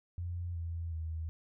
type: tone with pitch steps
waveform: sine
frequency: 87.31 / 83.8 / 80.43 Hz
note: F2 / E2 / E2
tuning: 0 / +29 / -42 cents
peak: -35 dBFS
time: 0.18-1.29 s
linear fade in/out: 0 ms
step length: 370 ms
effects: none